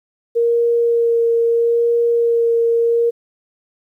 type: tone with vibrato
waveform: sine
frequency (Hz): 466.8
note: A#4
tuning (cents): +2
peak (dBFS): -12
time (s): 0.35-3.11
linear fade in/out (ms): 20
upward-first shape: sine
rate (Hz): 0.77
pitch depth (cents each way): 12
effects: 9-bit